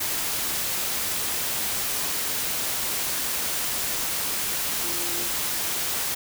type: tone in noise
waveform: sine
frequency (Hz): 344.8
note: F4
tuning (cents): -22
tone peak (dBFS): -37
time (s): 4.83-5.28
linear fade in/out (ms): 10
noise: white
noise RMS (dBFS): -27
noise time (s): 0-6.15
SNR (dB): -13
effects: none